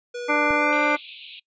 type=tone with pitch glide; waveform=square; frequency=485.1 to 526 Hz; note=B4 to C5; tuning=-31 to +9 cents; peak=-30 dBFS; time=0.14-0.96 s; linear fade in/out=10 ms; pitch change=+140 cents; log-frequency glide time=0.54-0.79 s
type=harmonic tone; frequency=296.1 Hz; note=D4; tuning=14 cents sharp; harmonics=1 / 2 / 3 / 4 / 5 / 7 / 8; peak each=-26 / -26 / -26 / -26 / -26 / -26 / -26 dBFS; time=0.28-0.97 s; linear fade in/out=20 ms
type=click; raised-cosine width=5 ms; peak=-25 dBFS; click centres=0.507 s
type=band-pass noise; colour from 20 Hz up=pink; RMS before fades=-42 dBFS; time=0.72-1.4 s; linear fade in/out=10 ms; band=2400 to 4000 Hz; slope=96 dB/octave
effects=noise-tail reverb RT60 0.1 s tail -23 dB re dry + resampled to 16000 Hz